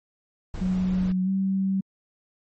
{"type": "noise", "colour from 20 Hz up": "brown", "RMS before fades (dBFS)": -34, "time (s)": [0.54, 1.12], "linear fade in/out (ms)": 2}
{"type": "tone with pitch glide", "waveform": "sine", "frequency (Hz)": [185, 192.41], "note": ["F#3", "G3"], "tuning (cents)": [0, -32], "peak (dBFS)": -21, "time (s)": [0.61, 1.81], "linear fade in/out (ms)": 10, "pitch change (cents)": 68, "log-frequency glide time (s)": [1.24, 1.29]}
{"effects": ["MP3 32 kbps"]}